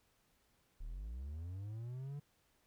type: linear sweep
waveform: triangle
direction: up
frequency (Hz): 32.74 to 147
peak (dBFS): -40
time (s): 0.8-2.2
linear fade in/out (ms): 10
effects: pink hiss -75 dBFS RMS until 2.66 s